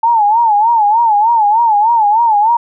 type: tone with vibrato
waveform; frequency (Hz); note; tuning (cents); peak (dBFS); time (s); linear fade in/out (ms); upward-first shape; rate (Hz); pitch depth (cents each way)
sine; 880; A5; 0; -7; 0.03-2.57; 5; sine; 3.3; 130
effects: none